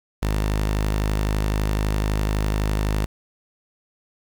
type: tone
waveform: sawtooth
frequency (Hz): 51.91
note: G#1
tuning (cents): 0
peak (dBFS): -16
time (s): 0.22-3.06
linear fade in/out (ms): 10
effects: 7-bit